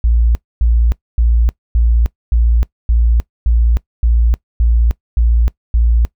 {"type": "tone bursts", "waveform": "sine", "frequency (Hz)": 57.7, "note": "A#1", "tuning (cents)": -17, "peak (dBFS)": -8, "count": 11, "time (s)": [0.04, 6.05], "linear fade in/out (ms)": 0, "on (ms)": 310, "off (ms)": 260, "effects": ["noise-tail reverb RT60 0.1 s tail -21 dB re dry"]}